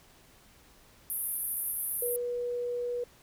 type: band-pass noise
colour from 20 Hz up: pink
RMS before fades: -34 dBFS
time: 1.1-2.16 s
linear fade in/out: 0 ms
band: 9900 to 14000 Hz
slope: 96 dB/octave
type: tone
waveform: sine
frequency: 485.3 Hz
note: B4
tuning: 30 cents flat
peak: -30 dBFS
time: 2.02-3.04 s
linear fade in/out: 5 ms
effects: pink hiss -59 dBFS RMS until 3.22 s